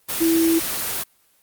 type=tone in noise; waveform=sine; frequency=329.6 Hz; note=E4; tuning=in tune; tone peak=-15 dBFS; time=0.2-0.6 s; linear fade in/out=20 ms; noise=white; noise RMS=-25 dBFS; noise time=0.08-1.04 s; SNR=+7 dB; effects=white hiss -60 dBFS RMS until 1.42 s + Opus 24 kbps